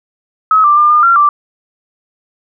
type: tone with pitch steps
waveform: sine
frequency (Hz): 1281 / 1180 / 1200 / 1210 / 1372 / 1173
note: E6 / D6 / D6 / D#6 / F6 / D6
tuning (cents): -50 / +8 / +37 / -49 / -31 / -2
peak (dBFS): -5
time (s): 0.51-1.29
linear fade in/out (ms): 2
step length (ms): 130
effects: none